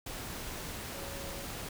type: tone in noise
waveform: sine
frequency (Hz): 554.4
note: C#5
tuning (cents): 0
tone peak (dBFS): -47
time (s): 0.94-1.45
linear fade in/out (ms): 5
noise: pink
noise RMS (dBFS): -41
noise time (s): 0.06-1.69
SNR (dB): -9
effects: none